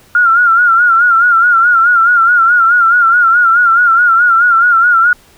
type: tone with vibrato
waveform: sine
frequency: 1396.9 Hz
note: F6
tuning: in tune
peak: -5 dBFS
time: 0.15-5.13 s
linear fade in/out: 2 ms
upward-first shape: sine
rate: 4.7 Hz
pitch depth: 82 cents each way
effects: pink hiss -45 dBFS RMS until 5.37 s